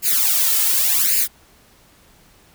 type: noise with flanger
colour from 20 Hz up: blue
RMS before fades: -17 dBFS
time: 0.02-1.28 s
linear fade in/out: 50 ms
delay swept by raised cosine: 0.42 to 2.32 ms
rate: 0.88 Hz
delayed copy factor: +0.85
effects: pink hiss -52 dBFS RMS until 2.54 s